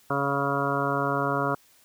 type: harmonic tone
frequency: 140 Hz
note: C#3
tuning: 18 cents sharp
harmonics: 1 / 2 / 3 / 4 / 5 / 7 / 8 / 9 / 10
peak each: -32 / -32 / -32 / -32 / -32 / -32 / -32 / -32 / -32 dBFS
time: 0.1-1.55 s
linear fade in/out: 5 ms
effects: white hiss -59 dBFS RMS until 1.84 s